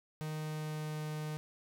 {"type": "tone with pitch glide", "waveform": "45% pulse", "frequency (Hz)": [154.7, 153.19], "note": ["D#3", "D#3"], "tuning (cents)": [-10, -27], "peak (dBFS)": -37, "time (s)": [0.21, 1.37], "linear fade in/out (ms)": 0, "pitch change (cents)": -17, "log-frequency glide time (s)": [0.36, 1.02], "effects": []}